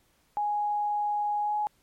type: tone with pitch glide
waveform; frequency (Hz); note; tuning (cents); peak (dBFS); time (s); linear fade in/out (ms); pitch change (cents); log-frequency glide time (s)
sine; 830.6 to 839.3; G#5 to G#5; 0 to +18; -25; 0.37-1.67; 0; +18; 1.41-1.55
effects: pink hiss -67 dBFS RMS until 1.82 s + MP3 64 kbps